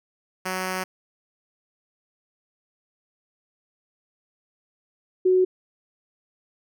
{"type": "tone pair in turn", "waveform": ["5% pulse", "sine"], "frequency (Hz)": [186, 370], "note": ["F#3", "F#4"], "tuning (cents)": [9, 0], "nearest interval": "octave", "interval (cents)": 1191, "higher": "second", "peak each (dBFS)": -15, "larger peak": "neither", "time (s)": [[0.45, 0.84], [5.25, 5.45]], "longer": "first", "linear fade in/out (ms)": 10, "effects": []}